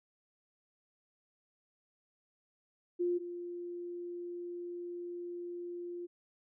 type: tone pair in turn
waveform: sine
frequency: 351.9 / 349.7 Hz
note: F4 / F4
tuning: +13 / +2 cents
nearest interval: unison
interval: 11 cents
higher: first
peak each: -29 / -39 dBFS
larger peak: first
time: 2.99-3.19 / 3.19-6.07 s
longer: second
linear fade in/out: 20 ms
effects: none